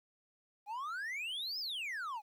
triangle exponential two-way sweep, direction up then down, 795 to 5300 to 795 Hz, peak -36 dBFS, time 0.66-2.22 s, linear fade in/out 50 ms, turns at 1.59 s, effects 12-bit

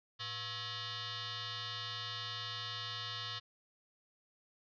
sine tone with frequency modulation, 110 Hz, A2, in tune, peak -39 dBFS, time 0.19-3.4 s, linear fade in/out 20 ms, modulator 599 Hz, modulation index 7.3, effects none

